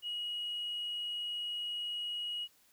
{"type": "tone", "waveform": "sine", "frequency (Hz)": 2900, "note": "F#7", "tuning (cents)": -35, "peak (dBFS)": -34, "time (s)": [0.02, 2.48], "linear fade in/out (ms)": 50, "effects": ["tanh soft clip ceiling -32 dBFS", "white hiss -67 dBFS RMS until 2.72 s"]}